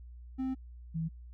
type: tone pair in turn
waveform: triangle / sine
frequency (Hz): 261.6 / 162.29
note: C4 / E3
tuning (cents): 0 / -27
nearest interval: minor sixth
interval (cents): 827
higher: first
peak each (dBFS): -29 / -31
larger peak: first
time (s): 0.38-0.55 / 0.94-1.09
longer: first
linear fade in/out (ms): 20
effects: added 60 Hz sine -46 dBFS peak until 1.33 s